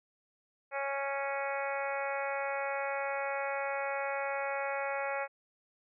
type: harmonic tone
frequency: 276.8 Hz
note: C#4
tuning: 2 cents flat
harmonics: 2 / 3 / 4 / 5 / 6 / 7 / 8 / 9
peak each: -36 / -38 / -44 / -41 / -44 / -43 / -42 / -46 dBFS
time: 0.71-5.28 s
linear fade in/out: 50 ms
effects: none